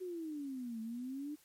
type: exponential two-way sweep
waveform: sine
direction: down then up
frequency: 375.9 to 220 to 304.3 Hz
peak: -39 dBFS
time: 0-1.36 s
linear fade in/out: 20 ms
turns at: 0.81 s
effects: white hiss -67 dBFS RMS until 1.44 s + MP3 64 kbps

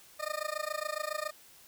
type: tone with amplitude modulation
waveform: 20% pulse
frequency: 610 Hz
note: D#5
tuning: 34 cents flat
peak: -25 dBFS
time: 0.19-1.31 s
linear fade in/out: 20 ms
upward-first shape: sine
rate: 27.2 Hz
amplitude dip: 95%
effects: white hiss -57 dBFS RMS until 1.67 s

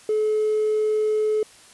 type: tone with hard clipping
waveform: sine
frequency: 429.4 Hz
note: A4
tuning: 42 cents flat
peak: -19 dBFS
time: 0.09-1.43 s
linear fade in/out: 2 ms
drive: 1 dB
effects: white hiss -49 dBFS RMS until 1.73 s + resampled to 24000 Hz

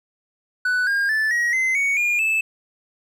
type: tone with pitch steps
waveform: triangle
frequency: 1490 / 1615.5 / 1751.6 / 1899.1 / 2059 / 2232 / 2421 / 2624 Hz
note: F#6 / G#6 / A6 / A#6 / C7 / C#7 / D#7 / E7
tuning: +12 / -48 / -8 / +32 / -28 / +11 / -48 / -9 cents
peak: -16 dBFS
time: 0.65-2.41 s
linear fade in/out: 5 ms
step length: 220 ms
effects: none

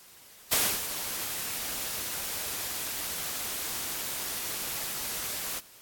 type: noise with ADSR envelope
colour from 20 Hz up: white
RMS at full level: -23 dBFS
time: 0.51-5.61 s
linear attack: 18 ms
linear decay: 270 ms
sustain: -11 dB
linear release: 35 ms
effects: white hiss -53 dBFS RMS until 5.81 s + AAC 64 kbps

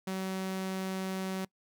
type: tone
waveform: sawtooth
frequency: 189.3 Hz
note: F#3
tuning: 40 cents sharp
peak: -29 dBFS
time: 0.07-1.45 s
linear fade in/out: 5 ms
effects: noise-tail reverb RT60 0.1 s tail -23 dB re dry

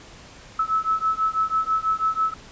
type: beating tone pair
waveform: sine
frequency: 1299 / 1305.1 Hz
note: E6 / E6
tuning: -26 / -18 cents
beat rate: 6.1 Hz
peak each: -23 dBFS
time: 0.59-2.34 s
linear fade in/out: 5 ms
effects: pink hiss -45 dBFS RMS until 2.51 s + resampled to 16000 Hz

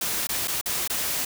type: noise with dropouts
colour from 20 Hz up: white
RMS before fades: -27 dBFS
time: 0.01-1.25 s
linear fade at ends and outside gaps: 5 ms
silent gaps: 0.271-0.29 / 0.475-0.48 / 0.613-0.658 / 0.877-0.898 s
effects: none

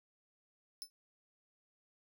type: tone with exponential decay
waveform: sawtooth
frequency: 5274 Hz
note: E8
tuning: in tune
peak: -35 dBFS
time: 0.82-0.9 s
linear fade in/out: 0 ms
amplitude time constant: 17 ms
effects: none

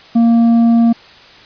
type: tone with tanh clipping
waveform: triangle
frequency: 232.1 Hz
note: A#3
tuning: 7 cents flat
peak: -8 dBFS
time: 0.15-0.93 s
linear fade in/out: 10 ms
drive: 10 dB
effects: white hiss -40 dBFS RMS until 1.45 s + resampled to 11025 Hz

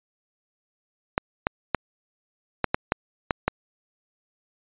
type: clicks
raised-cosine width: 0.5 ms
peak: -5 dBFS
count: 8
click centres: 1.179 / 1.469 / 1.747 / 2.643 / 2.745 / 2.921 / 3.308 / 3.48 s
effects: resampled to 8000 Hz

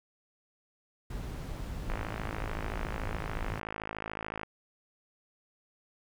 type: noise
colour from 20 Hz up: brown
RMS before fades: -37 dBFS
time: 1.1-3.6 s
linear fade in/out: 5 ms
type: click train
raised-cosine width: 0.5 ms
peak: -21 dBFS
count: 137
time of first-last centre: 1.9-4.433 s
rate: 53.7 Hz
effects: none

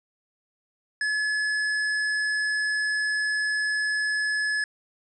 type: tone with hard clipping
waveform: sine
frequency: 1708 Hz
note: G#6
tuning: 48 cents sharp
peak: -25 dBFS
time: 1.01-4.64 s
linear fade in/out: 2 ms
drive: 10 dB
effects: resampled to 22050 Hz

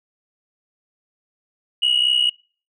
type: tone pair together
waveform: sine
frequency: 2870 / 2934 Hz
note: F7 / F#7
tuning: +47 / -15 cents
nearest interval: unison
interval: 38 cents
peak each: -16 dBFS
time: 1.82-2.3 s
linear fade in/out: 10 ms
effects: noise-tail reverb RT60 0.4 s tail -25 dB re dry + tanh soft clip ceiling -11 dBFS

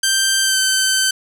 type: tone with pitch glide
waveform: 10% pulse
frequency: 1568 to 1541.1 Hz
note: G6 to G6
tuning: 0 to -30 cents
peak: -5 dBFS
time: 0.03-1.11 s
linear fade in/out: 5 ms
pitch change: -30 cents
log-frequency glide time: 0.42-0.58 s
effects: none

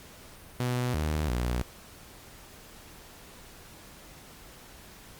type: tone with pitch steps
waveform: sawtooth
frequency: 124 / 76.8 / 60.8 Hz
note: B2 / D#2 / B1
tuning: +7 / -22 / -26 cents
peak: -23 dBFS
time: 0.6-1.62 s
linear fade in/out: 0 ms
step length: 340 ms
effects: pink hiss -50 dBFS RMS until 5.19 s + Opus 48 kbps

